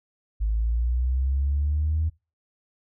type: linear sweep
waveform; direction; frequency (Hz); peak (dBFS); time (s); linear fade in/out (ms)
sine; up; 52 to 80.5; -20; 0.4-2.1; 20
effects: noise-tail reverb RT60 0.3 s tail -25 dB re dry + tanh soft clip ceiling -16 dBFS